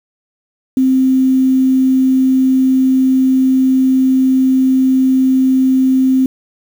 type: tone with quantisation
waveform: sine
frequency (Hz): 261.6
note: C4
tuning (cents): 0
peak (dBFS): -8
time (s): 0.77-6.26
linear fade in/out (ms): 2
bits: 6
effects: none